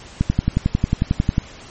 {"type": "click train", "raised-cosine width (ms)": 5, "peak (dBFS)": -3, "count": 14, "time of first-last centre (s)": [0.21, 1.381], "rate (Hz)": 11.1, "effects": ["pink hiss -40 dBFS RMS until 1.7 s", "MP3 32 kbps"]}